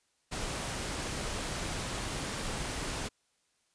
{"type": "noise", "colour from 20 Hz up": "pink", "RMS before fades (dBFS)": -36, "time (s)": [0.31, 3.09], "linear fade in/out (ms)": 20, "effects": ["white hiss -74 dBFS RMS until 3.74 s", "resampled to 22050 Hz"]}